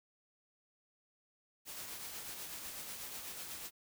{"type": "noise with tremolo", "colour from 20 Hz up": "white", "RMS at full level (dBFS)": -44, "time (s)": [1.65, 3.71], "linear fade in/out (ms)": 50, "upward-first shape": "triangle", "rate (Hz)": 8.1, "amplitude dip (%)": 40, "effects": []}